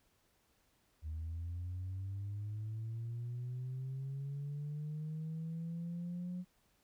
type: linear sweep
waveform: sine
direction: up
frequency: 76.6 to 181.6 Hz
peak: -37 dBFS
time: 1.02-6.45 s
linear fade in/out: 50 ms
effects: tanh soft clip ceiling -36 dBFS + pink hiss -74 dBFS RMS until 6.83 s

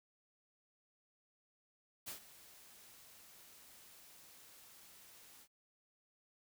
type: noise with ADSR envelope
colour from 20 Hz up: white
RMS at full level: -44 dBFS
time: 2.06-5.48 s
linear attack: 22 ms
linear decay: 110 ms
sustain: -16 dB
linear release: 61 ms
effects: none

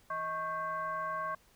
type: tone with frequency modulation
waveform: sine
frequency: 1100 Hz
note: C#6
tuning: 14 cents flat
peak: -33 dBFS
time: 0.1-1.35 s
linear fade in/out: 5 ms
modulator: 468 Hz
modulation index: 0.85
effects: pink hiss -65 dBFS RMS until 1.55 s

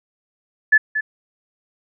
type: tone with echo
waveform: sine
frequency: 1729 Hz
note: A6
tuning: 31 cents flat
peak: -8 dBFS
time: 0.72-0.78 s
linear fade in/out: 10 ms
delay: 230 ms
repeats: 1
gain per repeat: -10 dB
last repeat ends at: 1.01 s
effects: none

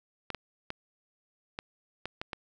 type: clicks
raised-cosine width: 0.3 ms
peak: -19 dBFS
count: 7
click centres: 0.303 / 0.347 / 0.704 / 1.589 / 2.056 / 2.215 / 2.332 s
effects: none

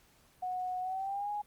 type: tone with pitch glide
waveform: sine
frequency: 734 to 828.7 Hz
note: F#5 to G#5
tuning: -14 to -4 cents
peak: -33 dBFS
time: 0.42-1.42 s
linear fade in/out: 10 ms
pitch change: +210 cents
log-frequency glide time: 0.81-1.31 s
effects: pink hiss -65 dBFS RMS until 1.46 s + Opus 48 kbps

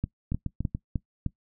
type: two click trains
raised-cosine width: 5 ms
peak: -17 / -15 dBFS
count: 4 / 5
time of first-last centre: 0.32-0.749 / 0.04-1.263 s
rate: 6.99 / 3.27 Hz
effects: noise-tail reverb RT60 0.1 s tail -20 dB re dry

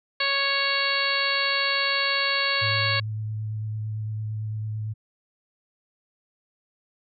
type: harmonic tone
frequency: 554.4 Hz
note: C#5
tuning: in tune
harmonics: 1 / 2 / 3 / 4 / 5 / 6 / 7 / 8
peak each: -33 / -30 / -28 / -28 / -30 / -34 / -31 / -28 dBFS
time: 0.2-3 s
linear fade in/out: 5 ms
type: tone with vibrato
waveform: sine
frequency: 108 Hz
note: A2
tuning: 32 cents flat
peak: -27 dBFS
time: 2.61-4.94 s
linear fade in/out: 20 ms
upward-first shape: sine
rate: 8.9 Hz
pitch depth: 15 cents each way
effects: none

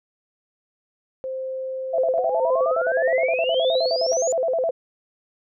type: tone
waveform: sine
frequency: 523.3 Hz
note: C5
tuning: in tune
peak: -26 dBFS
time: 1.24-4.13 s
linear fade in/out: 0 ms
type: tone with vibrato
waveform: sine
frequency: 584 Hz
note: D5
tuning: 10 cents flat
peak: -19 dBFS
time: 1.93-4.71 s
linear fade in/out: 10 ms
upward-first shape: square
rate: 9.6 Hz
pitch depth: 220 cents each way
type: exponential sweep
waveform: sine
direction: up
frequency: 703 to 7090 Hz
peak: -26 dBFS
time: 2.18-4.32 s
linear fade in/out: 0 ms
effects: none

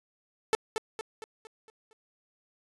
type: tone with echo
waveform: sawtooth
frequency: 440.7 Hz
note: A4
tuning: 3 cents sharp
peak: -18 dBFS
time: 0.53-0.55 s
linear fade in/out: 0 ms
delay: 230 ms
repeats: 6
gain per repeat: -6 dB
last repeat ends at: 1.93 s
effects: resampled to 24000 Hz

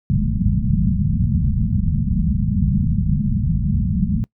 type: low-pass noise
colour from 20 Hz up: white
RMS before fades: -18 dBFS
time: 0.1-4.24 s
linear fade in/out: 0 ms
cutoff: 220 Hz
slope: 96 dB/octave
effects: noise-tail reverb RT60 0.1 s tail -24 dB re dry

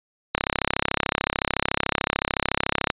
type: click train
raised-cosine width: 0.3 ms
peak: -3 dBFS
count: 87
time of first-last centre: 0.35-2.902 s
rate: 33.7 Hz
effects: resampled to 8000 Hz

